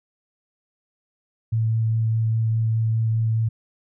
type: tone with vibrato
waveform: sine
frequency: 112.1 Hz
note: A2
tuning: 33 cents sharp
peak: -18 dBFS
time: 1.52-3.49 s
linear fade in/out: 10 ms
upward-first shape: sine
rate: 4.9 Hz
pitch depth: 10 cents each way
effects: none